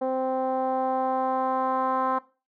10% pulse tone with low-pass filter sweep, 260.7 Hz, C4, 6 cents flat, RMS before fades -26 dBFS, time 0.01-2.19 s, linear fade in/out 10 ms, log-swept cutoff 630 to 1100 Hz, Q 2.7, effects noise-tail reverb RT60 0.3 s tail -17 dB re dry

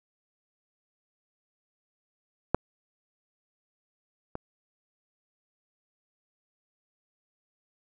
clicks, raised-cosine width 1 ms, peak -7 / -20 dBFS, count 2, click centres 2.546 / 4.354 s, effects none

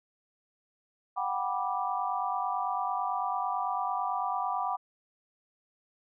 sine chord, G major seventh, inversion third, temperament just, 735 / 784 / 980 / 1176 Hz, F#5 / G5 / B5 / D6, -12 / 0 / -14 / +2 cents, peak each -34 dBFS, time 1.16-4.77 s, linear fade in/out 20 ms, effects none

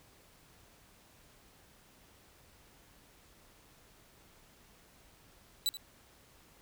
sawtooth tone with echo, 3951 Hz, B7, in tune, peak -25 dBFS, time 5.66-5.69 s, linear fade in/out 0 ms, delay 80 ms, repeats 1, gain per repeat -13 dB, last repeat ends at 5.77 s, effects pink hiss -62 dBFS RMS until 6.61 s

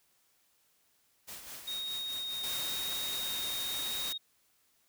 white noise with tremolo, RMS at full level -44 dBFS, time 1.27-2.75 s, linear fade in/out 20 ms, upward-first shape sine, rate 4.8 Hz, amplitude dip 50%
sine tone with vibrato, 3730 Hz, A#7, in tune, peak -35 dBFS, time 1.67-4.18 s, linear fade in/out 10 ms, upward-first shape triangle, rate 0.98 Hz, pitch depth 9 cents each way
white noise, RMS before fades -39 dBFS, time 2.43-4.13 s, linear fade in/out 10 ms
effects white hiss -71 dBFS RMS until 4.88 s

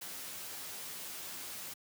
white noise with comb filter, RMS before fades -44 dBFS, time 0.01-1.74 s, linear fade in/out 10 ms, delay 11 ms, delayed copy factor +0.5, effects high-pass 100 Hz 12 dB/octave

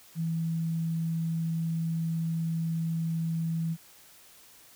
sine tone, 164 Hz, E3, 9 cents flat, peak -27 dBFS, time 0.15-3.77 s, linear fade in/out 50 ms, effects white hiss -55 dBFS RMS until 4.75 s

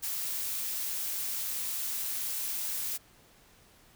blue noise, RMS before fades -34 dBFS, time 0.02-2.98 s, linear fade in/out 20 ms, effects pink hiss -60 dBFS RMS until 3.95 s

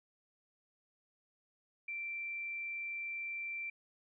sine tone, 2349 Hz, D7, in tune, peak -38 dBFS, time 1.88-3.7 s, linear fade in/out 5 ms, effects none

